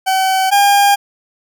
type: tone pair in turn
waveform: 40% pulse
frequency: 761 / 806.3 Hz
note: F#5 / G5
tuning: +48 / +49 cents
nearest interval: minor second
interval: 101 cents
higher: second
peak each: -11 / -7 dBFS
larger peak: second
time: 0.06-0.51 / 0.51-0.96 s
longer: neither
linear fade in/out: 20 ms
effects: none